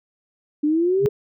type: exponential sweep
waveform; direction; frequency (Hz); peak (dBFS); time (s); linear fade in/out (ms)
sine; up; 291.1 to 423.5; -16; 0.63-1.09; 10
type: tone with exponential growth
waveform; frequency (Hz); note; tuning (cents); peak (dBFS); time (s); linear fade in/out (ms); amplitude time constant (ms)
sine; 140; C#3; +18; -15; 0.98-1.06; 0; 16
effects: none